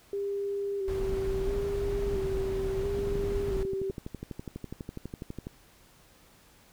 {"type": "tone with vibrato", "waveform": "sine", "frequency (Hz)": 393.3, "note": "G4", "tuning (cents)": 6, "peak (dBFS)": -29, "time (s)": [0.13, 3.91], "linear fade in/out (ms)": 2, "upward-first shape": "square", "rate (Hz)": 0.74, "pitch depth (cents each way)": 30}
{"type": "noise", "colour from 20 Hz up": "brown", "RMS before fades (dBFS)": -34, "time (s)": [0.88, 3.63], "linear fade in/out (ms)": 0}
{"type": "click train", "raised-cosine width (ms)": 3, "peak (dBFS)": -24, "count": 31, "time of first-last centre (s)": [2.99, 5.469], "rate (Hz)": 12.1}
{"effects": ["pink hiss -59 dBFS RMS until 6.72 s"]}